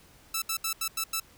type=tone bursts at uneven times; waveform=5% pulse; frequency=1318.5 Hz; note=E6; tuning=in tune; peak=-16 dBFS; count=6; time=0.34-0.42 / 0.49-0.57 / 0.64-0.73 / 0.81-0.88 / 0.97-1.04 / 1.13-1.2 s; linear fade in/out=5 ms; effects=pink hiss -57 dBFS RMS until 1.37 s